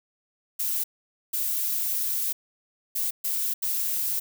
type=noise bursts at uneven times; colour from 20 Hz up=violet; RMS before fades=-27 dBFS; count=5; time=0.59-0.84 / 1.33-2.33 / 2.95-3.11 / 3.24-3.54 / 3.62-4.2 s; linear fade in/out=10 ms; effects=none